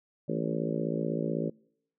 harmonic tone with a mistuned harmonic, 56 Hz, A1, 31 cents sharp, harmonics 3 / 4 / 5 / 6 / 7 / 8 / 9 / 10, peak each -34 / -35 / -36 / -37 / -37 / -38 / -39 / -39 dBFS, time 0.28-1.5 s, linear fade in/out 10 ms, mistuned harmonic 3, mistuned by -68 cents, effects noise-tail reverb RT60 0.7 s tail -25 dB re dry

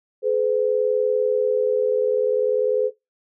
sine tone pair together, 425.6 / 506 Hz, G#4 / B4, +42 / +42 cents, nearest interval minor third, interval 300 cents, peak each -20 dBFS, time 0.22-2.91 s, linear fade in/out 50 ms, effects noise-tail reverb RT60 0.2 s tail -18 dB re dry

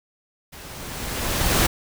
pink noise with level ramp, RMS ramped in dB -41 to -17 dBFS, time 0.52-1.67 s, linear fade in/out 10 ms, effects none

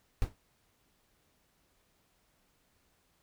brown noise with exponential decay, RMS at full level -27 dBFS, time 0.22-0.35 s, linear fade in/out 0 ms, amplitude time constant 28 ms, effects pink hiss -72 dBFS RMS until 3.22 s

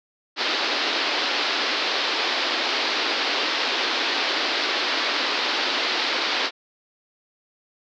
white band-pass noise, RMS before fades -24 dBFS, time 0.36-6.51 s, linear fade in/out 50 ms, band 260 to 4800 Hz, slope 48 dB/octave, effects none

